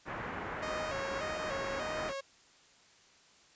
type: low-pass noise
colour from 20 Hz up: white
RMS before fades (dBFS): -40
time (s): 0.05-2.14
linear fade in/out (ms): 50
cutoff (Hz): 1800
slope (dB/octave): 24
type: tone with vibrato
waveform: sawtooth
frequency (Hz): 583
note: D5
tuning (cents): -13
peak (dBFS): -33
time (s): 0.62-2.21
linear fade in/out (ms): 10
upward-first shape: square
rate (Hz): 1.7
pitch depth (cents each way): 110
effects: white hiss -62 dBFS RMS until 3.55 s + resampled to 16000 Hz